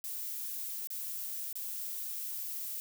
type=noise with dropouts; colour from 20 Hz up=violet; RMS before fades=-39 dBFS; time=0.04-2.8 s; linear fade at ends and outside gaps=0 ms; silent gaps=0.872-0.904 / 1.528-1.555 s; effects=none